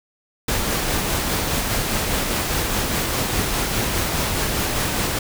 pink noise with tremolo, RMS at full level -21 dBFS, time 0.48-5.19 s, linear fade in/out 5 ms, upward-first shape sine, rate 4.9 Hz, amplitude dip 25%, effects none

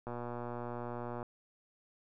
click train, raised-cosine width 1 ms, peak -27 dBFS, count 140, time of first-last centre 0.07-1.228 s, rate 120 Hz, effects none

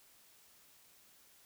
silence, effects white hiss -64 dBFS RMS until 1.45 s

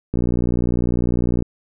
click train, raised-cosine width 3 ms, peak -8 dBFS, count 78, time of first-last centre 0.14-1.423 s, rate 60 Hz, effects none

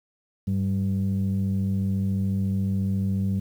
sine tone pair together, 99.09 / 193.2 Hz, G2 / G3, +19 / -25 cents, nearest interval octave, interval 1156 cents, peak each -23 / -23 dBFS, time 0.47-3.4 s, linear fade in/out 10 ms, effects tanh soft clip ceiling -18 dBFS + 9-bit

